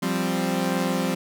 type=chord; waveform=sawtooth; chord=F suspended second; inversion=none; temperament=equal; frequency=174.61 / 196 / 261.6 Hz; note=F3 / G3 / C4; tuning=0 / 0 / 0 cents; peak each=-23 dBFS; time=0.02-1.15 s; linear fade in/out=10 ms; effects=none